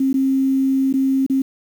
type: tone with dropouts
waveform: sine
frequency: 267.7 Hz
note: C4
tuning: 40 cents sharp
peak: -14 dBFS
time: 0-1.42 s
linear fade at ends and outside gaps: 5 ms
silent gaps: 0.13-0.141 / 0.928-0.938 / 1.265-1.298 s
effects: 7-bit